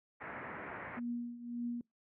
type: low-pass noise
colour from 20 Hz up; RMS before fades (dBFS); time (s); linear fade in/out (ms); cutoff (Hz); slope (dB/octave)
white; -45; 0.2-1; 20; 2100; 48
type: tone with tremolo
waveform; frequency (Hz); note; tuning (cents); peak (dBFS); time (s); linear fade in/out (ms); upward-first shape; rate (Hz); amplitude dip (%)
sine; 239; A#3; +43; -34; 0.97-1.81; 2; triangle; 1.8; 80
effects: noise-tail reverb RT60 0.2 s tail -26 dB re dry + high-pass 100 Hz 12 dB/octave